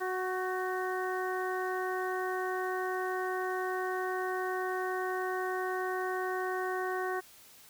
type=harmonic tone with a mistuned harmonic; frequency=370 Hz; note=F#4; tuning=in tune; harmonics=1 / 2 / 3 / 4 / 5; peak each=-34 / -37 / -39 / -40 / -41 dBFS; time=0-7.21 s; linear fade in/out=20 ms; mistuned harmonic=4; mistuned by=+35 cents; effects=white hiss -56 dBFS RMS until 7.69 s